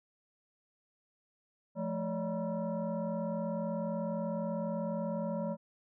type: tone with frequency modulation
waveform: sine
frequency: 174.1 Hz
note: F3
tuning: 5 cents flat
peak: -32 dBFS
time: 1.75-5.57 s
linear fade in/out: 50 ms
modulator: 392 Hz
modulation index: 1.5
effects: none